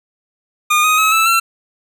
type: tone with pitch steps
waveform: 25% pulse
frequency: 1218 / 1250.1 / 1283 / 1316.8 / 1351.5 Hz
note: D#6 / D#6 / E6 / E6 / E6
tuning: -37 / +8 / -47 / -2 / +43 cents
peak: -7 dBFS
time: 0.7-1.4 s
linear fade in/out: 10 ms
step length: 140 ms
effects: none